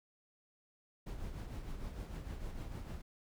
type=noise with tremolo; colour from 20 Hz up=brown; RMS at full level=-41 dBFS; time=1.06-3.02 s; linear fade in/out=10 ms; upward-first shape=triangle; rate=6.6 Hz; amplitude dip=55%; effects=none